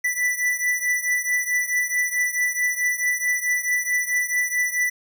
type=beating tone pair; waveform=square; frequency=1975.5 / 1980.1 Hz; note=B6 / B6; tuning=0 / +4 cents; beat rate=4.6 Hz; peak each=-23 / -26 dBFS; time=0.04-4.9 s; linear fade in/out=10 ms; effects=none